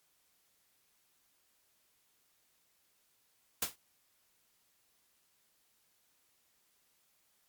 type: noise with exponential decay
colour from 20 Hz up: white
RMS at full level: -28 dBFS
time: 3.62-3.76 s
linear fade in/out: 5 ms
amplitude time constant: 30 ms
effects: white hiss -73 dBFS RMS until 7.48 s + MP3 96 kbps